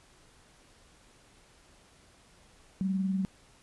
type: tone pair together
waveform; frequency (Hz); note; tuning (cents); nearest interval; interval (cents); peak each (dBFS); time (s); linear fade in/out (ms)
sine; 190 / 210.4; F#3 / G#3; +46 / +23; major second; 177; -27 / -39; 2.81-3.25; 0
effects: pink hiss -60 dBFS RMS until 3.62 s + resampled to 24000 Hz